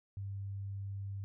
sine tone, 98.8 Hz, G2, 14 cents sharp, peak -38 dBFS, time 0.17-1.24 s, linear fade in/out 0 ms, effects none

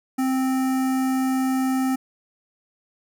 square tone with notch filter, 261.6 Hz, C4, in tune, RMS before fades -22 dBFS, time 0.18-1.96 s, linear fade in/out 10 ms, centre 3600 Hz, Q 0.78, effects none

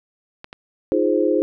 clicks, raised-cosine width 0.3 ms, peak -19 dBFS, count 2, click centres 0.444 / 0.529 s
sine chord, F minor seventh, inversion third, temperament equal, 311.1 / 349.2 / 415.3 / 523.3 Hz, Eb4 / F4 / Ab4 / C5, 0 / 0 / 0 / 0 cents, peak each -21 dBFS, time 0.92-1.42 s, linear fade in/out 0 ms
effects none

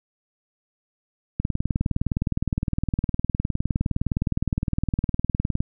click train, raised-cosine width 5 ms, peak -10 dBFS, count 83, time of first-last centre 1.4-5.605 s, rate 19.5 Hz, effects none

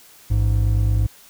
triangle tone pair together, 55 / 103.83 Hz, A1 / G#2, 0 / 0 cents, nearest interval major seventh, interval 1100 cents, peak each -16 dBFS, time 0.3-1.07 s, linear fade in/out 10 ms, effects white hiss -48 dBFS RMS until 1.29 s

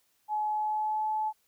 sine tone with pitch glide, 850 to 862.9 Hz, G#5 to A5, +40 to -34 cents, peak -27 dBFS, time 0.28-1.33 s, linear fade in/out 50 ms, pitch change +26 cents, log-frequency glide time 0.48-1.1 s, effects white hiss -71 dBFS RMS until 1.47 s

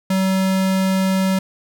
square tone, 190 Hz, F#3, 46 cents sharp, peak -16 dBFS, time 0.1-1.39 s, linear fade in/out 5 ms, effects none

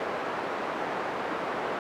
pink band-pass noise, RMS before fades -32 dBFS, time 0-1.79 s, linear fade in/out 2 ms, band 410 to 1400 Hz, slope 12 dB/octave, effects none

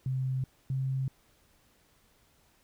sine tone pair in turn, 130.81 / 132.87 Hz, C3 / C3, 0 / +27 cents, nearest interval unison, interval 27 cents, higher second, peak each -28 dBFS, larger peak neither, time 0.06-0.44 / 0.7-1.08 s, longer neither, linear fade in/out 2 ms, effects pink hiss -66 dBFS RMS until 2.63 s

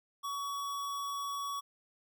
square tone, 1127 Hz, C#6, 28 cents sharp, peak -36 dBFS, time 0.23-1.61 s, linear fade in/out 20 ms, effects none

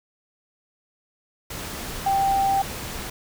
sine tone in noise, 784 Hz, G5, in tune, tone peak -18 dBFS, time 2.06-2.62 s, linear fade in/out 5 ms, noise pink, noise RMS -33 dBFS, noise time 1.5-3.1 s, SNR +12 dB, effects none

